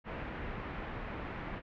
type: low-pass noise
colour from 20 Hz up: pink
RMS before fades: -41 dBFS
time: 0.04-1.62 s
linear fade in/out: 50 ms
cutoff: 2400 Hz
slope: 24 dB/octave
effects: none